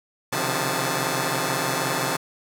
5% pulse tone cluster, 129.5 / 135.3 / 152.2 / 176.2 / 870 Hz, C3 / C#3 / D#3 / F3 / A5, -17 / -42 / -38 / +16 / -20 cents, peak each -18 dBFS, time 0.32-2.17 s, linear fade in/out 10 ms, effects none

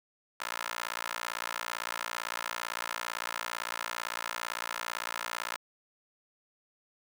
15% pulse tone with high-pass filter, 57.8 Hz, A#1, 14 cents flat, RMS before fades -37 dBFS, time 0.4-5.57 s, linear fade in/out 5 ms, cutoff 1200 Hz, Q 1.5, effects none

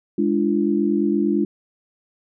sine chord, D diminished, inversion second, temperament equal with one note detuned, 207.7 / 293.7 / 342.4 Hz, Ab3 / D4 / F4, 0 / 0 / -34 cents, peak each -21 dBFS, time 0.18-1.45 s, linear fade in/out 5 ms, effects none

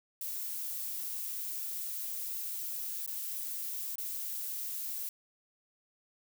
violet noise with dropouts, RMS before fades -38 dBFS, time 0.21-5.09 s, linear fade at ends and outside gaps 2 ms, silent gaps 3.063-3.076 / 3.956-3.982 s, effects none

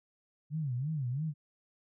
sine tone with vibrato, 139.2 Hz, C#3, 8 cents sharp, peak -31 dBFS, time 0.5-1.34 s, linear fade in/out 50 ms, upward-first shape sine, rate 3 Hz, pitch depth 240 cents each way, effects none

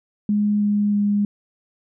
sine tone with pitch steps, 207.7 / 206.3 / 204.8 Hz, G#3 / G#3 / G#3, 0 / -11 / -24 cents, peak -16 dBFS, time 0.29-1.25 s, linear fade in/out 2 ms, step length 320 ms, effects none

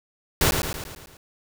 pink noise with echo, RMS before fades -19 dBFS, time 0.41-0.51 s, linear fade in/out 2 ms, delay 110 ms, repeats 6, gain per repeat -5 dB, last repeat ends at 1.17 s, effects none

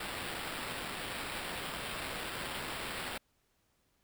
white noise with sample-and-hold, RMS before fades -40 dBFS, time 0-3.18 s, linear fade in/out 5 ms, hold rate 6300 Hz, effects pink hiss -75 dBFS RMS until 4.03 s

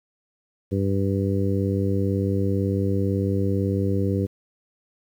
harmonic tone, 98 Hz, G2, in tune, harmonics 1 / 2 / 3 / 4 / 5, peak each -23 / -26 / -28 / -29 / -30 dBFS, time 0.71-4.27 s, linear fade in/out 20 ms, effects 9-bit

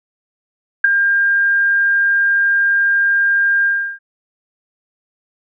sine tone with ADSR envelope, 1603 Hz, G6, 38 cents sharp, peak -3 dBFS, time 0.84-3.99 s, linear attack 6 ms, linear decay 9 ms, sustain -8 dB, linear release 340 ms, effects none

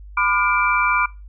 sine tone cluster, 1003 / 1198 / 1422 / 2342 Hz, B5 / D6 / F6 / D7, +26 / +34 / +31 / -5 cents, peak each -21 dBFS, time 0.17-1.06 s, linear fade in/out 5 ms, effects noise-tail reverb RT60 0.3 s tail -25 dB re dry + added 50 Hz sine -36 dBFS peak until 1.28 s

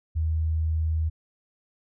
sine tone, 79.6 Hz, D#2, 40 cents sharp, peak -22 dBFS, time 0.15-1.1 s, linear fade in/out 20 ms, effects none

